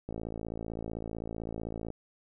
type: click train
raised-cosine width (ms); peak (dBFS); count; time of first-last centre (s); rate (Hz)
2; -24; 102; 0.09-1.903; 55.7
effects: none